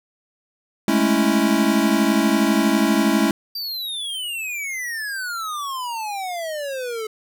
square chord, A major seventh, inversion third, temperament equal, 207.7 / 220 / 277.2 / 329.6 Hz, G#3 / A3 / C#4 / E4, 0 / 0 / 0 / 0 cents, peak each -22 dBFS, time 0.88-3.31 s, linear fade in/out 2 ms
square exponential sweep, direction down, 4733 to 427.9 Hz, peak -26 dBFS, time 3.55-7.07 s, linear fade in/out 5 ms
effects none

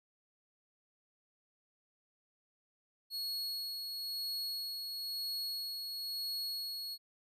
45% pulse tone with tremolo, 4332 Hz, C#8, 41 cents flat, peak -35 dBFS, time 3.1-6.98 s, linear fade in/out 50 ms, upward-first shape sine, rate 1 Hz, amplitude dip 35%, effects resampled to 32000 Hz

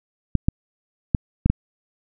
clicks, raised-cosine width 5 ms, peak -4 dBFS, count 5, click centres 0.353 / 0.485 / 1.148 / 1.46 / 1.5 s, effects none

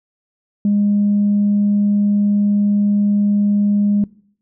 sine tone, 204.8 Hz, G#3, 24 cents flat, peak -11 dBFS, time 0.65-4.04 s, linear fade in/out 2 ms, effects noise-tail reverb RT60 0.6 s tail -23 dB re dry + tanh soft clip ceiling -8 dBFS

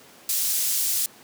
pink high-pass noise, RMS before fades -24 dBFS, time 0.29-1.06 s, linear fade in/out 2 ms, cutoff 6700 Hz, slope 12 dB/octave, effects pink hiss -49 dBFS RMS until 1.23 s + high-pass 200 Hz 12 dB/octave

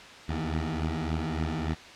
15% pulse beating tone pair, 77.78 / 81.28 Hz, D#2 / E2, 0 / -24 cents, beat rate 3.5 Hz, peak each -25 dBFS, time 0.28-1.75 s, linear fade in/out 20 ms, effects white hiss -46 dBFS RMS until 1.95 s + low-pass 4000 Hz 12 dB/octave

